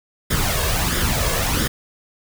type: noise with flanger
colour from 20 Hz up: pink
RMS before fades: -20 dBFS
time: 0.3-1.68 s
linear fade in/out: 10 ms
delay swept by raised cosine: 0.57 to 1.87 ms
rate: 1.5 Hz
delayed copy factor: +0.6
effects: none